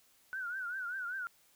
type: tone with vibrato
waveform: sine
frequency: 1480 Hz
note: F#6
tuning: in tune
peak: -36 dBFS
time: 0.33-1.27 s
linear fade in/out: 0 ms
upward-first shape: triangle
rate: 5.1 Hz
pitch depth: 130 cents each way
effects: white hiss -67 dBFS RMS until 1.55 s